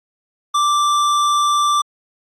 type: tone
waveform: square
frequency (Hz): 1174.7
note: D6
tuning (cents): 0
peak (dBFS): -14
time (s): 0.54-1.82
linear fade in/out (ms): 10
effects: low-pass 8000 Hz 12 dB/octave + AAC 64 kbps